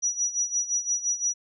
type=tone with tremolo; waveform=sine; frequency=5840 Hz; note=F#8; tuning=24 cents flat; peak=-21 dBFS; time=0.02-1.34 s; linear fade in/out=20 ms; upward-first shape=sine; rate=5.8 Hz; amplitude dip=80%; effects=none